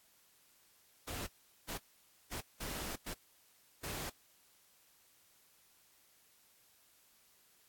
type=noise bursts at uneven times; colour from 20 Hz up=pink; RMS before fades=-42 dBFS; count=6; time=1.07-1.27 / 1.68-1.78 / 2.31-2.41 / 2.6-2.96 / 3.06-3.14 / 3.83-4.1 s; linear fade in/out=10 ms; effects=white hiss -68 dBFS RMS until 7.68 s + AAC 64 kbps